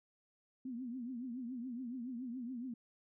sine tone with vibrato, 246.9 Hz, B3, in tune, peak -40 dBFS, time 0.65-2.74 s, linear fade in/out 5 ms, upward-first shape triangle, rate 7.1 Hz, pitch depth 150 cents each way, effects none

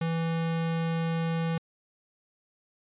square tone, 164.81 Hz, E3, in tune, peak -27 dBFS, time 0.01-1.58 s, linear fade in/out 5 ms, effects resampled to 8000 Hz

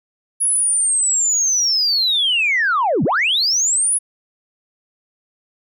sine linear two-way sweep, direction down then up, 10548 to 120 to 10548 Hz, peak -13 dBFS, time 0.4-3.99 s, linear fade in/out 20 ms, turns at 3.04 s, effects tanh soft clip ceiling -10 dBFS

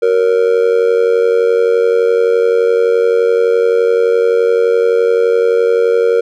triangle tone with amplitude modulation, 466.2 Hz, A#4, in tune, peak -3 dBFS, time 0.02-6.21 s, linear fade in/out 10 ms, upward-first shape sine, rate 91.7 Hz, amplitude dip 80%, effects none

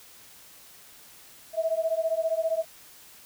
sine beating tone pair, 642 / 657 Hz, E5 / E5, -46 / -6 cents, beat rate 15 Hz, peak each -27 dBFS, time 1.53-2.65 s, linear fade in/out 50 ms, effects white hiss -51 dBFS RMS until 3.25 s

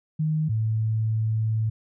sine tone pair in turn, 155.56 / 110.24 Hz, D#3 / A2, 0 / +4 cents, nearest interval tritone, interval 596 cents, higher first, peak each -21 dBFS, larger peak neither, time 0.19-0.49 / 0.49-1.7 s, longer second, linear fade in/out 10 ms, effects none

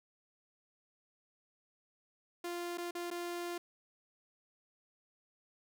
sawtooth tone with dropouts, 348 Hz, F4, 6 cents flat, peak -34 dBFS, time 2.44-3.58 s, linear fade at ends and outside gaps 5 ms, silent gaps 2.775-2.781 / 2.91-2.95 / 3.104-3.111 s, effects none

